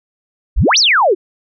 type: exponential two-way sweep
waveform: sine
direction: up then down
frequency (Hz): 31.27 to 6150 to 330.9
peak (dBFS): -8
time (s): 0.56-1.15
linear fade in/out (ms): 20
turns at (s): 0.78
effects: none